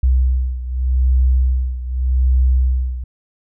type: beating tone pair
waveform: sine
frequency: 63.5 / 64.34 Hz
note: B1 / C2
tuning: +49 / -28 cents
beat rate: 0.84 Hz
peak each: -14 / -18 dBFS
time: 0.03-3.04 s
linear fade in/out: 5 ms
effects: none